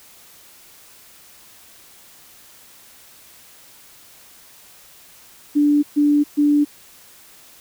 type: tone bursts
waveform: sine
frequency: 292.7 Hz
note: D4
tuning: 6 cents flat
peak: -12 dBFS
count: 3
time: 5.55-6.65 s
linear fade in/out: 20 ms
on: 280 ms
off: 130 ms
effects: white hiss -47 dBFS RMS until 7.6 s